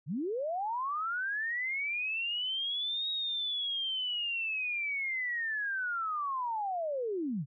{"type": "linear two-way sweep", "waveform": "sine", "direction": "up then down", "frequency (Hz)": [120.9, 3796, 120.9], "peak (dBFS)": -31, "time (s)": [0.06, 7.46], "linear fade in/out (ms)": 50, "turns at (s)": 3.1, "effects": []}